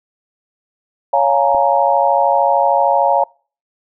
sine chord, Bb minor seventh, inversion first, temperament just, 559.4 / 699.2 / 839.1 / 932.3 Hz, Db5 / F5 / Ab5 / Bb5, +16 / +2 / +18 / 0 cents, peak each -16 dBFS, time 1.13-3.24 s, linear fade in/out 5 ms
clicks, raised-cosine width 2 ms, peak -21 dBFS, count 2, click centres 1.546 / 1.549 s
effects noise-tail reverb RT60 0.4 s tail -26 dB re dry

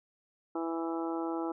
harmonic tone, 165.3 Hz, E3, 5 cents sharp, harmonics 2 / 3 / 4 / 5 / 6 / 7 / 8, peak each -33 / -41 / -43 / -40 / -45 / -49 / -44 dBFS, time 0.55-1.52 s, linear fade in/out 5 ms, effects none

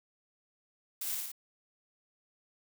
blue noise with echo, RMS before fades -37 dBFS, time 1.01-1.15 s, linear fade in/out 5 ms, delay 56 ms, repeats 3, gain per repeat -2 dB, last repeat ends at 1.318 s, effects none

